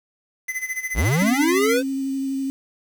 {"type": "tone with tremolo", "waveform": "square", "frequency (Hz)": 2030, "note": "B6", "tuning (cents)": 47, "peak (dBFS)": -23, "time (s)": [0.48, 1.77], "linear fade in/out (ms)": 10, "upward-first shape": "sine", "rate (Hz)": 14, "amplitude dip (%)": 85}
{"type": "linear sweep", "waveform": "square", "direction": "up", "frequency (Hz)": [38.89, 523.3], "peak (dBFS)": -18, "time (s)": [0.94, 1.83], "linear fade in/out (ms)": 50}
{"type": "tone with vibrato", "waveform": "sine", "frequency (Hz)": 270, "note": "C#4", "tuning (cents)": -45, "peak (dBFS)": -22, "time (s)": [1.22, 2.5], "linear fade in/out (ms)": 0, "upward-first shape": "triangle", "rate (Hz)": 12, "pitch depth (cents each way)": 15}
{"effects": ["7-bit"]}